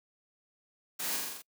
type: noise with echo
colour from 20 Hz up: white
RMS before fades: -36 dBFS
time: 0.99-1.17 s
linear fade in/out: 10 ms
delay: 42 ms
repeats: 6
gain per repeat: -2 dB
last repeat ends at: 1.422 s
effects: noise-tail reverb RT60 0.1 s tail -26 dB re dry + high-pass 150 Hz 12 dB/octave